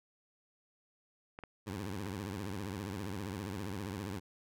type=clicks; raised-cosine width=0.5 ms; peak=-30 dBFS; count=3; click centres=1.389 / 1.437 / 2.065 s
type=tone with vibrato; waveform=15% pulse; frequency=98 Hz; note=G2; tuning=in tune; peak=-32 dBFS; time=1.66-4.2 s; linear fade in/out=20 ms; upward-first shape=triangle; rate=15 Hz; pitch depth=220 cents each way
effects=none